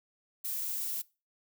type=noise; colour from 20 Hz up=violet; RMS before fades=-35 dBFS; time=0.44-1.02 s; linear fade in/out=10 ms; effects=noise-tail reverb RT60 0.3 s tail -22 dB re dry